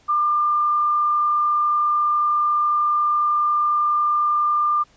sine tone with frequency modulation, 1196 Hz, D6, 31 cents sharp, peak -16 dBFS, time 0.08-4.84 s, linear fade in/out 20 ms, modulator 34.1 Hz, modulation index 0.25, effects pink hiss -56 dBFS RMS until 4.96 s + resampled to 16000 Hz

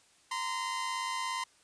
sawtooth tone pair together, 932.3 / 1029.5 Hz, A#5 / C6, 0 / -28 cents, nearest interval major second, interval 172 cents, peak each -35 / -30 dBFS, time 0.31-1.44 s, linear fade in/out 5 ms, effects white hiss -64 dBFS RMS until 1.63 s + resampled to 22050 Hz

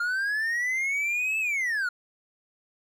triangle linear two-way sweep, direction up then down, 1396.9 to 2637 to 1396.9 Hz, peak -23 dBFS, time 0-1.89 s, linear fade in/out 5 ms, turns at 1.39 s, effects none

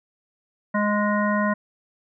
harmonic tone, 207.8 Hz, G#3, 1 cent sharp, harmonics 1 / 3 / 5 / 7 / 9, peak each -22 / -26 / -26 / -30 / -29 dBFS, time 0.74-1.54 s, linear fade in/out 10 ms, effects none

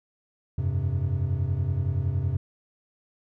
triangle chord, F suspended second, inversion none, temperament equal with one note detuned, 87.31 / 98 / 132.26 Hz, F2 / G2 / C3, 0 / 0 / +19 cents, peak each -26 dBFS, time 0.58-2.37 s, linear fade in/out 5 ms, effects none

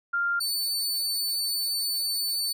sine / sawtooth tone pair in turn, 1396 / 4503 Hz, F6 / C#8, -1 / +26 cents, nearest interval octave + minor sixth, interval 2027 cents, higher second, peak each -23 dBFS, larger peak neither, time 0.13-0.4 / 0.4-2.53 s, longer second, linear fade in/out 10 ms, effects none

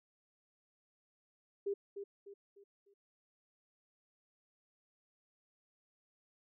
sine tone with echo, 400.4 Hz, G4, 37 cents sharp, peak -33 dBFS, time 1.66-1.74 s, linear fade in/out 10 ms, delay 300 ms, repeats 4, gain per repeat -8 dB, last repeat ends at 2.94 s, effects none

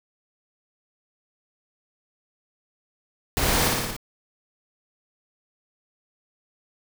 pink noise with echo, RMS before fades -24 dBFS, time 3.37-3.68 s, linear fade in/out 0 ms, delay 57 ms, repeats 5, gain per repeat -2 dB, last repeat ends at 3.965 s, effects none

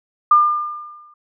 sine tone with exponential decay, 1202 Hz, D6, 40 cents sharp, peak -6 dBFS, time 0.31-1.14 s, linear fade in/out 5 ms, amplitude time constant 180 ms, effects none

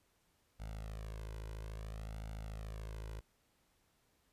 sawtooth tone with flanger, 53.7 Hz, A1, 41 cents flat, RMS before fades -45 dBFS, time 0.59-3.21 s, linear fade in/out 20 ms, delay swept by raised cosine 1.4 to 2.02 ms, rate 0.59 Hz, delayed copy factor +1, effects pink hiss -75 dBFS RMS until 4.32 s + resampled to 32000 Hz

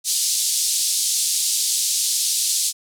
white band-pass noise, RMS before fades -21 dBFS, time 0.04-2.73 s, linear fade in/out 50 ms, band 3900 to 10000 Hz, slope 24 dB/octave, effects none

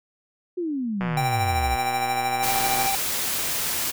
sine exponential sweep, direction down, 370 to 60.6 Hz, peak -24 dBFS, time 0.57-1.76 s, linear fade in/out 10 ms
click train, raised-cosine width 0.5 ms, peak -15 dBFS, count 227, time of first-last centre 1.01-2.862 s, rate 122 Hz
square tone with tremolo, 784 Hz, G5, in tune, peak -22 dBFS, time 1.17-2.95 s, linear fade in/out 2 ms, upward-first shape sine, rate 13 Hz, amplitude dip 45%
white noise, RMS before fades -26 dBFS, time 2.42-3.92 s, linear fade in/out 20 ms
effects none

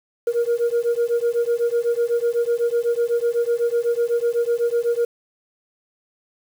sine beating tone pair, 468.3 / 476.3 Hz, A#4 / A#4, +8 / +37 cents, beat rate 8 Hz, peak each -19 dBFS, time 0.27-5.05 s, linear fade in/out 5 ms, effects tanh soft clip ceiling -14 dBFS + 7-bit

